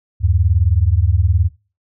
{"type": "beating tone pair", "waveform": "sine", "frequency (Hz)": [77.78, 96.78], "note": ["D#2", "G2"], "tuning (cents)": [0, -22], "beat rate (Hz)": 19, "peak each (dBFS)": -14, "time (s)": [0.2, 1.5], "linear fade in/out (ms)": 50, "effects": ["noise-tail reverb RT60 0.3 s tail -18 dB re dry"]}